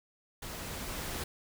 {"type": "noise with level ramp", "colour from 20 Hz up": "pink", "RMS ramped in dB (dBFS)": [-42, -37], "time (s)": [0.42, 1.24], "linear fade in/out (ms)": 5, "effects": []}